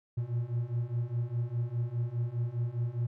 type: beating tone pair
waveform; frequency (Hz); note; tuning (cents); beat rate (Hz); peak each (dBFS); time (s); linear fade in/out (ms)
triangle; 116.54 / 121.44; A#2 / B2; 0 / -29; 4.9; -32 / -30; 0.17-3.07; 10
effects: none